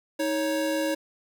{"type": "tone pair together", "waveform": "square", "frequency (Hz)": [315.3, 554.4], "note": ["D#4", "C#5"], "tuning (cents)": [23, 0], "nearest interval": "minor seventh", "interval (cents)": 977, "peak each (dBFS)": -28, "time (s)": [0.19, 0.95], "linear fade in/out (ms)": 10, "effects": []}